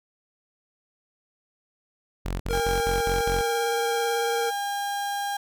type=tone bursts; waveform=sawtooth; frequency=45.18 Hz; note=F#1; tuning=40 cents flat; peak=-23 dBFS; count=6; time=2.25-3.415 s; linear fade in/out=10 ms; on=150 ms; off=53 ms
type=tone with vibrato; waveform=square; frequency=466.2 Hz; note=A#4; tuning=in tune; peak=-26 dBFS; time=2.49-4.51 s; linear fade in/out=20 ms; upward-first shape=triangle; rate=18 Hz; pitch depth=21 cents each way
type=tone; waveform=35% pulse; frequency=807 Hz; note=G#5; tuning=50 cents flat; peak=-25 dBFS; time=2.53-5.37 s; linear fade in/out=5 ms
effects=none